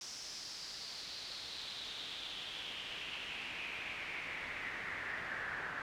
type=noise with band-pass filter sweep; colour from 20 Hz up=brown; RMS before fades=-44 dBFS; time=0.01-5.82 s; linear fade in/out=2 ms; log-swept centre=5600 to 1600 Hz; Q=4.4; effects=none